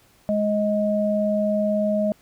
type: tone pair together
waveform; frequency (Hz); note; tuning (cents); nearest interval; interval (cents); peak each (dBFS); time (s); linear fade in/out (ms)
sine; 208.9 / 627.2; G#3 / D#5; +10 / +14; octave + perfect fifth; 1904; -22 / -21; 0.29-2.12; 0
effects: pink hiss -57 dBFS RMS until 2.21 s